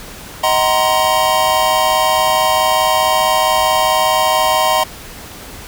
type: chord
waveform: square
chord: C half-diminished seventh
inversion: first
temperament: just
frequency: 627.9 / 753.5 / 941.9 / 1046.5 Hz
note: Eb5 / Gb5 / Bb5 / C6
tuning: +16 / +31 / +18 / 0 cents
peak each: -18 dBFS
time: 0.43-4.84 s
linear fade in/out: 10 ms
effects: pink hiss -33 dBFS RMS until 5.67 s